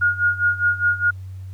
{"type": "tone with tremolo", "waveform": "sine", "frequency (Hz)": 1432, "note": "F6", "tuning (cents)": 43, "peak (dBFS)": -13, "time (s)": [0.01, 1.11], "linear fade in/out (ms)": 10, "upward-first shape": "sine", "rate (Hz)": 4.9, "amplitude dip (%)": 85, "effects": ["added 94 Hz sine -31 dBFS peak until 1.53 s", "pink hiss -58 dBFS RMS until 1.53 s"]}